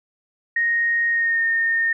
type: tone with pitch glide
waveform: sine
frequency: 1864.7 to 1831.6 Hz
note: A#6 to A#6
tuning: 0 to -31 cents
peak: -17 dBFS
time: 0.56-1.93 s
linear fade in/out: 5 ms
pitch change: -31 cents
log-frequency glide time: 1.1-1.43 s
effects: none